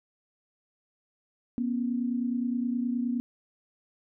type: tone pair together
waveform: sine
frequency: 240.4 / 270 Hz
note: B3 / C#4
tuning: -46 / -45 cents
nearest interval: major second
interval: 201 cents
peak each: -27 / -33 dBFS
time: 1.58-3.2 s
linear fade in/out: 0 ms
effects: none